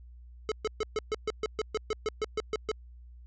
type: tone bursts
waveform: square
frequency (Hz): 431.3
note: A4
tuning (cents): -35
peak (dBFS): -28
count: 15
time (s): 0.49-2.715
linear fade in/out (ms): 0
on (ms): 27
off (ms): 130
effects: added 60 Hz sine -47 dBFS peak until 3.26 s + resampled to 16000 Hz